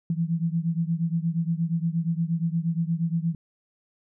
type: beating tone pair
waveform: sine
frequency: 163.5 / 172 Hz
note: E3 / F3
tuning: -14 / -26 cents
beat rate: 8.5 Hz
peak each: -25 / -27 dBFS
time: 0.1-3.35 s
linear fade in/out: 2 ms
effects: none